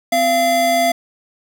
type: tone pair together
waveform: square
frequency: 256.7 / 685.3 Hz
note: C4 / F5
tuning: -33 / -33 cents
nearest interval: octave + perfect fourth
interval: 1700 cents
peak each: -24 / -14 dBFS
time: 0.12-0.92 s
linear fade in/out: 5 ms
effects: none